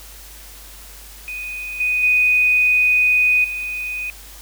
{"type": "tone with level steps", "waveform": "sine", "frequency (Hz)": 2489, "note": "D#7", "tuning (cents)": 0, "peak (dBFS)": [-26, -16, -12, -23], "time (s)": [1.28, 4.1], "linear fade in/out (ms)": 0, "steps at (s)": [1.8, 2.03, 3.44], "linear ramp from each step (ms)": 5, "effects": ["added 50 Hz sine -41 dBFS peak until 4.41 s", "white hiss -41 dBFS RMS until 4.41 s"]}